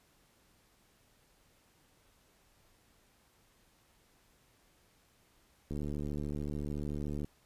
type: click train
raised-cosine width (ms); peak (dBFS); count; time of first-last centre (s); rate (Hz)
3; -26; 114; 5.71-7.245; 73.6
effects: pink hiss -68 dBFS RMS until 7.45 s + resampled to 32000 Hz